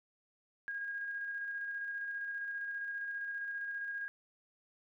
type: tone with tremolo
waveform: sine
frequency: 1631 Hz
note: G#6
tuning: 32 cents flat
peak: -36 dBFS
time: 0.68-4.08 s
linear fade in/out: 0 ms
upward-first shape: square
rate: 15 Hz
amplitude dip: 25%
effects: none